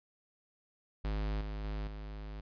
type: tone with level steps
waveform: square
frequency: 51.91 Hz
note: G#1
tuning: in tune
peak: -33 / -38 / -36 / -42 dBFS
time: 1.04-2.41 s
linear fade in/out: 10 ms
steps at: 1.41 / 1.64 / 1.87 s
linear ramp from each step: 2 ms
effects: resampled to 11025 Hz